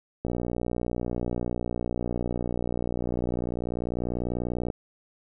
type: click train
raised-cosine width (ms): 2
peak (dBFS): -16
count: 269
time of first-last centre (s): 0.25-4.702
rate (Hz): 60.2
effects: none